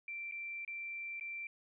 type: tone with dropouts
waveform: sine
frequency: 2350 Hz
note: D7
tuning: 1 cent sharp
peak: -40 dBFS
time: 0.08-1.47 s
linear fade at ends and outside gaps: 2 ms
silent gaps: 0.313-0.321 / 0.649-0.677 / 1.198-1.209 s
effects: none